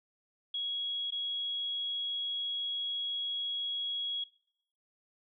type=tone with dropouts; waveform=sine; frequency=3322 Hz; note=G#7; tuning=in tune; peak=-32 dBFS; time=0.54-4.24 s; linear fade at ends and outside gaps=5 ms; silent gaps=1.107-1.121 s; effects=noise-tail reverb RT60 0.7 s tail -20 dB re dry